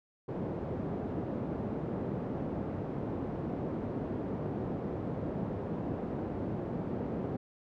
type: band-pass noise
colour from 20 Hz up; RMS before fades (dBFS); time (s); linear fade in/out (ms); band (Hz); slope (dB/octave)
pink; -36; 0.28-7.37; 10; 130 to 490; 12
effects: none